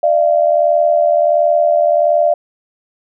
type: tone pair together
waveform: sine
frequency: 599.6 / 681 Hz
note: D5 / F5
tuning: +36 / -44 cents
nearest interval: major second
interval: 220 cents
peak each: -12 dBFS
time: 0.03-2.34 s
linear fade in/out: 5 ms
effects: none